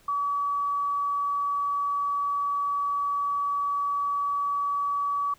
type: tone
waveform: sine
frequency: 1141 Hz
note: C#6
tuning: 50 cents sharp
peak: -24 dBFS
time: 0.08-5.34 s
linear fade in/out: 5 ms
effects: pink hiss -59 dBFS RMS until 5.38 s